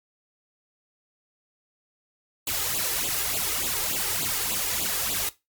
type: noise with flanger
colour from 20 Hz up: white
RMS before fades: -27 dBFS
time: 2.47-5.29 s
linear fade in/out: 2 ms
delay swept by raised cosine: 0.26 to 2.46 ms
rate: 3.4 Hz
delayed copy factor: +0.9
effects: noise-tail reverb RT60 0.2 s tail -17 dB re dry + MP3 96 kbps